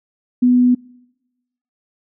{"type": "tone", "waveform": "sine", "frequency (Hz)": 247.7, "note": "B3", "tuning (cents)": 5, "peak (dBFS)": -9, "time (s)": [0.42, 0.75], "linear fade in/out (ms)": 10, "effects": ["noise-tail reverb RT60 1.0 s tail -26 dB re dry"]}